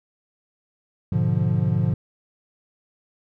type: chord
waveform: triangle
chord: G# diminished seventh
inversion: none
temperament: equal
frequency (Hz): 103.83 / 123.47 / 146.83 / 174.61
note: G#2 / B2 / D3 / F3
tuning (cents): 0 / 0 / 0 / 0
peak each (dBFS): -22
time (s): 1.12-1.94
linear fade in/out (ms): 5
effects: none